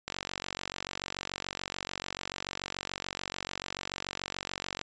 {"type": "click train", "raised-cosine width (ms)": 0.2, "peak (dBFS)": -16, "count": 223, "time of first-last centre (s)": [0.08, 4.813], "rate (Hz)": 46.9, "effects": ["resampled to 16000 Hz"]}